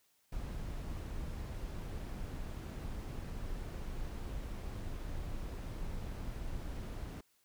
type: noise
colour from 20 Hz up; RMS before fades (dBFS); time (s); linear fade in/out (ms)
brown; -41; 0.32-7.21; 5
effects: white hiss -73 dBFS RMS until 7.44 s